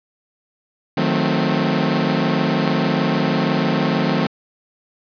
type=chord; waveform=sawtooth; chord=D# diminished seventh; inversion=none; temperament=equal with one note detuned; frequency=155.56 / 181.92 / 220 / 261.6 Hz; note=D#3 / F#3 / A3 / C4; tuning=0 / -29 / 0 / 0 cents; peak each=-18 dBFS; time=0.97-4.27 s; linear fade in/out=5 ms; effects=resampled to 11025 Hz + 8-bit